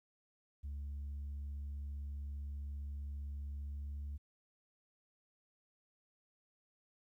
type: tone with pitch glide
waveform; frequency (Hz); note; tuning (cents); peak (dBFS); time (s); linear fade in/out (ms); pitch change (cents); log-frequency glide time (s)
sine; 71.2 to 71.9; C#2 to D2; +47 to -36; -38; 0.63-4.18; 20; +17; 3.56-4.04
effects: tanh soft clip ceiling -39 dBFS + 13-bit